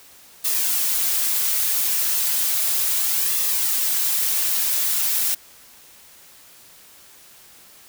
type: noise with flanger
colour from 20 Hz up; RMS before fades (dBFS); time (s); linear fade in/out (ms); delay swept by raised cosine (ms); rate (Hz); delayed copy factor
blue; -21; 0.44-5.35; 10; 1.3 to 7.1; 0.34; -0.5
effects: white hiss -48 dBFS RMS until 7.88 s